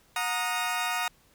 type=chord; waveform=20% pulse; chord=D# minor; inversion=first; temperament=equal with one note detuned; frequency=726 / 932.3 / 1244.5 Hz; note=F#5 / A#5 / D#6; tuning=-33 / 0 / 0 cents; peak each=-27 dBFS; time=0.16-1.08 s; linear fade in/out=2 ms; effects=pink hiss -62 dBFS RMS until 1.34 s